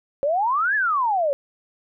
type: exponential two-way sweep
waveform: sine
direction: up then down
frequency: 540 to 1760 to 540 Hz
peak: -18 dBFS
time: 0.23-1.33 s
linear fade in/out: 0 ms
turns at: 0.75 s
effects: none